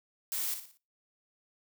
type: noise with echo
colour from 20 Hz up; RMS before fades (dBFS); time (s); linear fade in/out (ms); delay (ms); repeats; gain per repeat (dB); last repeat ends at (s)
blue; -34; 0.32-0.54; 0; 58; 4; -8; 0.772
effects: noise-tail reverb RT60 0.3 s tail -21 dB re dry